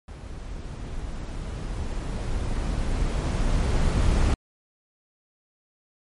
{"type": "noise with level ramp", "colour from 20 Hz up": "brown", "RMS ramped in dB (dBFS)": [-37, -19], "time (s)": [0.08, 4.34], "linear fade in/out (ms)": 2, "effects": ["MP3 48 kbps"]}